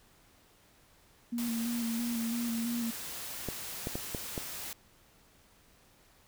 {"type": "tone with vibrato", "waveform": "sine", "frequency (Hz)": 233.1, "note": "A#3", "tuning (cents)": 0, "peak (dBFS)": -31, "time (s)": [1.32, 2.91], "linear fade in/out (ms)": 10, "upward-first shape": "square", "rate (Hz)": 3, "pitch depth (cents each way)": 28}
{"type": "noise", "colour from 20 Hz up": "white", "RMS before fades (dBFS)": -41, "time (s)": [1.38, 4.73], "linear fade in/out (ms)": 2}
{"type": "clicks", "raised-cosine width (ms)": 2, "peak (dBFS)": -21, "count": 5, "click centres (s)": [3.487, 3.871, 3.955, 4.148, 4.378]}
{"effects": ["pink hiss -63 dBFS RMS until 6.27 s"]}